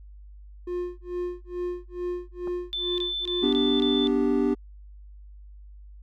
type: tone with tremolo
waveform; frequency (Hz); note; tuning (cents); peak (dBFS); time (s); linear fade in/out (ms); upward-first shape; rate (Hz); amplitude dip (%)
triangle; 355.5; F4; +31; -24; 0.67-3.71; 5; sine; 2.3; 100
type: clicks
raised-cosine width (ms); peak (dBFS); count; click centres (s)
1; -28; 2; 2.473 / 2.478
type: tone bursts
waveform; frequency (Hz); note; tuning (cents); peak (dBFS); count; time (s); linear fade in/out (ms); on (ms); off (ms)
sine; 3528; A7; +4; -27; 5; 2.73-4.072; 0; 250; 23
type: chord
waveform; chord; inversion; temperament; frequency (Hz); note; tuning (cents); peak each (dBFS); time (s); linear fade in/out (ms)
triangle; G major; first; equal; 246.9 / 293.7 / 392; B3 / D4 / G4; 0 / 0 / 0; -23; 3.42-4.55; 20
effects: added 50 Hz sine -43 dBFS peak until 6.02 s